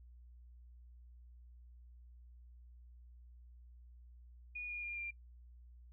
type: tone with pitch steps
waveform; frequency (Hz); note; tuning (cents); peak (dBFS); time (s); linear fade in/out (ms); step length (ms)
sine; 2454 / 2430 / 2406 / 2383; D#7 / D#7 / D7 / D7; -25 / -42 / +41 / +25; -40; 4.55-5.11; 10; 140
effects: noise-tail reverb RT60 0.1 s tail -23 dB re dry + added 60 Hz sine -55 dBFS peak until 5.92 s